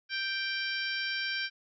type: harmonic tone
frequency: 784 Hz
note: G5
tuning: in tune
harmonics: 2 / 3 / 4 / 5 / 6 / 7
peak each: -34 / -37 / -39 / -43 / -40 / -41 dBFS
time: 0.09-1.5 s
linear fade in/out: 50 ms
effects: none